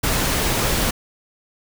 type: noise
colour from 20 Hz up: pink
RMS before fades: -20 dBFS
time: 0.03-0.91 s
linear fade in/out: 10 ms
effects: none